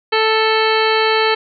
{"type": "harmonic tone with a mistuned harmonic", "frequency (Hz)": 440, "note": "A4", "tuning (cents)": 0, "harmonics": [1, 2, 3, 4, 5, 6, 7, 9, 10], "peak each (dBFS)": [-16, -19, -21, -22, -23, -24, -24, -26, -26], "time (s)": [0.12, 1.35], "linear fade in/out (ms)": 10, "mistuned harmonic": 7, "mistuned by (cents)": 25, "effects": []}